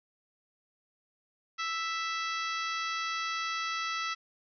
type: harmonic tone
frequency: 659.3 Hz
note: E5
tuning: in tune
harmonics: 2 / 3 / 4 / 5 / 6 / 7 / 8 / 9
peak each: -34 / -38 / -40 / -42 / -44 / -45 / -46 / -47 dBFS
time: 1.58-4.15 s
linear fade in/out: 20 ms
effects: none